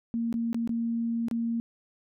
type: tone with dropouts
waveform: sine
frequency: 231.5 Hz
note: A#3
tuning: 12 cents flat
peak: -26 dBFS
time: 0.14-1.6 s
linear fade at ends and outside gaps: 0 ms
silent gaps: 0.327-0.341 / 0.53-0.545 / 0.675-0.693 / 1.284-1.312 s
effects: none